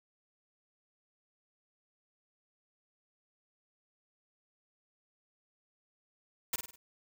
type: noise with echo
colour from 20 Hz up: white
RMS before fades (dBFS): -32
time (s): 6.53-6.56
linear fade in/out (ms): 5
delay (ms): 50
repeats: 4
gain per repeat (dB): -7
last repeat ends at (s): 6.76
effects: none